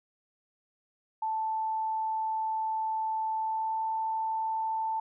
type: tone with pitch glide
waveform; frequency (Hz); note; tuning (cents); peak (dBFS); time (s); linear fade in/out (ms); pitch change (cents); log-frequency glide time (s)
sine; 880 to 886.1; A5 to A5; 0 to +12; -28; 1.22-5; 5; +12; 3.37-3.82
effects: none